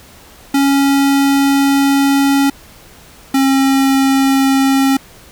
square tone pair in turn, 277.2 / 270.2 Hz, C#4 / C#4, 0 / -44 cents, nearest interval unison, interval 44 cents, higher first, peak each -10 dBFS, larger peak neither, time 0.54-2.5 / 3.34-4.97 s, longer first, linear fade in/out 5 ms, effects pink hiss -41 dBFS RMS until 5.31 s

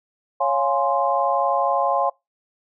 sine chord, Db major seventh, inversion none, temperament equal, 554.4 / 698.5 / 830.6 / 1046.5 Hz, Db5 / F5 / Ab5 / C6, 0 / 0 / 0 / 0 cents, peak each -23 dBFS, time 0.4-2.1 s, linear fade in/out 10 ms, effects noise-tail reverb RT60 0.2 s tail -24 dB re dry

